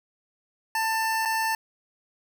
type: tone with dropouts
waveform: 25% pulse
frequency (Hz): 890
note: A5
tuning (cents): +20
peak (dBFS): -20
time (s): 0.75-1.55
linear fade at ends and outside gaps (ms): 2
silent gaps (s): 1.252-1.256
effects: none